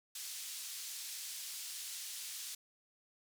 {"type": "band-pass noise", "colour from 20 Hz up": "pink", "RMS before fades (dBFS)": -45, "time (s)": [0.15, 2.55], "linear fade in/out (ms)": 5, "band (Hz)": [4300, 13000], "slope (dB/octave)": 12, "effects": []}